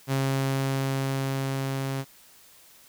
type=tone with level ramp; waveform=sawtooth; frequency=135.2 Hz; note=C#3; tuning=43 cents flat; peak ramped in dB=-19 to -24 dBFS; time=0.07-2.05 s; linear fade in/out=50 ms; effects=white hiss -54 dBFS RMS until 2.88 s